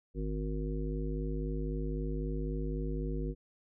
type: harmonic tone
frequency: 51.91 Hz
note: G#1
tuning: in tune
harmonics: 1 / 3 / 5 / 7 / 9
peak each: -34 / -39 / -41 / -42 / -44 dBFS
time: 0.14-3.35 s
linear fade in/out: 50 ms
effects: none